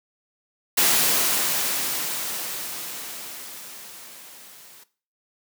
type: noise with level ramp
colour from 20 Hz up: white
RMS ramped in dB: -18 to -48 dBFS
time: 0.77-4.84 s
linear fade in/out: 10 ms
effects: noise-tail reverb RT60 0.4 s tail -17 dB re dry + high-pass 150 Hz 12 dB/octave